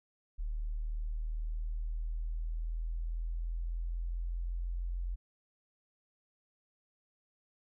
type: linear sweep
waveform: sine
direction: up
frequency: 37.95 to 43.89 Hz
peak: -33 dBFS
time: 0.38-5.16 s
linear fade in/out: 20 ms
effects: none